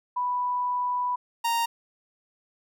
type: tone pair in turn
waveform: sine / 45% pulse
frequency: 987.8 / 929.5 Hz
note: B5 / A#5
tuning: 0 / -5 cents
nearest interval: minor second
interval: 105 cents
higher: first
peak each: -24 / -23 dBFS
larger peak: second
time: 0.16-1.16 / 1.44-1.66 s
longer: first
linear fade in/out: 10 ms
effects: none